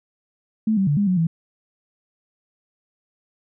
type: tone with pitch steps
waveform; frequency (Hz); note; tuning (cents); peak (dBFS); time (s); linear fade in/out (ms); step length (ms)
sine; 218.6 / 193.1 / 145.4 / 203.2 / 183.5 / 164.5; A3 / G3 / D3 / G#3 / F#3 / E3; -11 / -26 / -17 / -38 / -14 / -3; -16; 0.67-1.27; 5; 100
effects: none